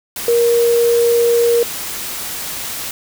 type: tone in noise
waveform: sine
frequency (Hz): 470.7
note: A#4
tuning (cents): +17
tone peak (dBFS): -10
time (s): 0.28-1.63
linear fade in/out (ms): 2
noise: white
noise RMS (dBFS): -25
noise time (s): 0.16-2.91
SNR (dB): +12
effects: none